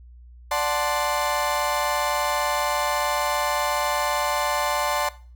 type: chord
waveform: 35% pulse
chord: D dominant seventh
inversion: none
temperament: equal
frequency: 587.3 / 740 / 880 / 1046.5 Hz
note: D5 / F#5 / A5 / C6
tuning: 0 / 0 / 0 / 0 cents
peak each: -25 / -28 / -25 / -25 dBFS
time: 0.51-5.09 s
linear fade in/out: 5 ms
effects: noise-tail reverb RT60 0.4 s tail -18 dB re dry + added 60 Hz sine -43 dBFS peak until 5.35 s